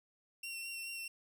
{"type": "tone with vibrato", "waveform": "sawtooth", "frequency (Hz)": 2728, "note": "F7", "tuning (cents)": -41, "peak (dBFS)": -38, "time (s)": [0.43, 1.08], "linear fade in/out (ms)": 5, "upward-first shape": "triangle", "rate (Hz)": 4.7, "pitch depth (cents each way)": 22, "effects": []}